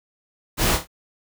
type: noise with echo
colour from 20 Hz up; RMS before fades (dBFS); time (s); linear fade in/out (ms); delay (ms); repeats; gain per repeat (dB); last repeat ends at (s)
pink; -20; 0.57-0.79; 50; 28; 3; -7; 0.874
effects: none